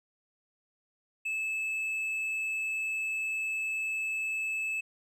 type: tone with hard clipping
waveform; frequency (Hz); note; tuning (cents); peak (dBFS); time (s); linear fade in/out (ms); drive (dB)
sine; 2611; E7; -17; -31; 1.25-4.81; 10; 3
effects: none